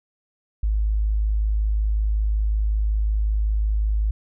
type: tone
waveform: sine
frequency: 52.7 Hz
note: G#1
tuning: 26 cents sharp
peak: -18 dBFS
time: 0.63-4.11 s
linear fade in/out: 5 ms
effects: none